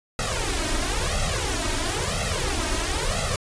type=noise with flanger; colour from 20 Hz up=pink; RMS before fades=-25 dBFS; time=0.19-3.36 s; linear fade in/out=2 ms; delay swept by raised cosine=1.5 to 3.2 ms; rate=0.99 Hz; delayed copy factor=+0.95; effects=resampled to 22050 Hz